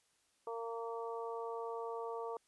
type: harmonic tone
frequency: 230 Hz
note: A#3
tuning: 23 cents flat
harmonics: 2 / 3 / 4 / 5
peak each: -41 / -48 / -46 / -48 dBFS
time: 0.47-2.37 s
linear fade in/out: 2 ms
effects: white hiss -75 dBFS RMS until 2.47 s + resampled to 24000 Hz